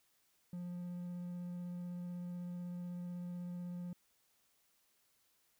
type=tone with vibrato; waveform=triangle; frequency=176.6 Hz; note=F3; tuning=20 cents sharp; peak=-39 dBFS; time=0.53-3.93 s; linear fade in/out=2 ms; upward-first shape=sine; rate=16 Hz; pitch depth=8 cents each way; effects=white hiss -75 dBFS RMS until 5.59 s